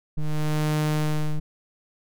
square ring-modulated tone, 76.3 Hz, D#2, 33 cents flat, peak -19 dBFS, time 0.17-1.4 s, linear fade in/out 10 ms, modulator 75.9 Hz, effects none

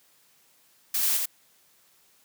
blue noise with echo, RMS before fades -26 dBFS, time 0.94-1.17 s, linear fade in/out 5 ms, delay 88 ms, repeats 1, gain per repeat -2 dB, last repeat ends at 1.258 s, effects white hiss -62 dBFS RMS until 2.24 s + high-pass 100 Hz 12 dB/octave

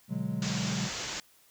triangle chord, G# half-diminished seventh, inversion first, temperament equal, 123.47 / 146.83 / 185 / 207.7 Hz, B2 / D3 / F#3 / G#3, 0 / 0 / 0 / 0 cents, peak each -36 / -35 / -32 / -33 dBFS, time 0.08-0.9 s, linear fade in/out 50 ms
white low-pass noise, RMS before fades -37 dBFS, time 0.42-1.2 s, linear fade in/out 2 ms, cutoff 7300 Hz, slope 96 dB/octave
effects white hiss -62 dBFS RMS until 1.5 s

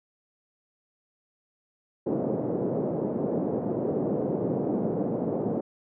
white band-pass noise, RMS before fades -28 dBFS, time 2.06-5.61 s, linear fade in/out 10 ms, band 140 to 520 Hz, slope 24 dB/octave, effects none

